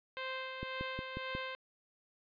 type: tone with tremolo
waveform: 10% pulse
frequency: 522 Hz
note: C5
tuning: 4 cents flat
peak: -29 dBFS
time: 0.17-1.55 s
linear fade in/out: 0 ms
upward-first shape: sine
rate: 1.9 Hz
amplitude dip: 40%
type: click train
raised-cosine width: 3 ms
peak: -27 dBFS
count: 5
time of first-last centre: 0.63-1.351 s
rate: 5.55 Hz
effects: resampled to 11025 Hz